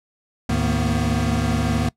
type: tone cluster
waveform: square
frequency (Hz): 74.2 / 106.4 / 153.8 / 227.4 / 246.3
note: D2 / G#2 / D#3 / A#3 / B3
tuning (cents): +18 / +42 / -20 / -43 / -5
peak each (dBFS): -26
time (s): 0.49-1.89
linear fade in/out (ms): 5
effects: noise-tail reverb RT60 0.1 s tail -21 dB re dry + low-pass 10000 Hz 12 dB/octave